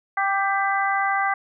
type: harmonic tone with a mistuned harmonic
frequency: 392.9 Hz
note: G4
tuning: 4 cents sharp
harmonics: 2 / 3 / 4 / 5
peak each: -23 / -25 / -26 / -27 dBFS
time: 0.17-1.34 s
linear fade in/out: 5 ms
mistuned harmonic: 5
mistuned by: +30 cents
effects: none